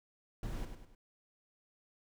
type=noise with echo; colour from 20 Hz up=brown; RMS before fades=-39 dBFS; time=0.43-0.65 s; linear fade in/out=2 ms; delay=100 ms; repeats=3; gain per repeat=-7 dB; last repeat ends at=0.95 s; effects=none